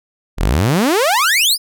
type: exponential sweep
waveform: sawtooth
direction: up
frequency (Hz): 34.65 to 5260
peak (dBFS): -8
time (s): 0.37-1.58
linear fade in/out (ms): 50
effects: none